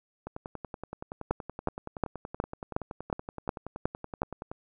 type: two click trains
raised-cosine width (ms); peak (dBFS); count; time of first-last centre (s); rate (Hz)
1; -12 / -23; 9 / 46; 1.31-4.219 / 0.27-4.515; 2.75 / 10.6
effects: none